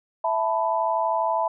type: chord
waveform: sine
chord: E suspended fourth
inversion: none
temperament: equal with one note detuned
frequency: 659.3 / 880 / 992.3 Hz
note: E5 / A5 / B5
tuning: 0 / 0 / +8 cents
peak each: -25 dBFS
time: 0.24-1.48 s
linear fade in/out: 5 ms
effects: none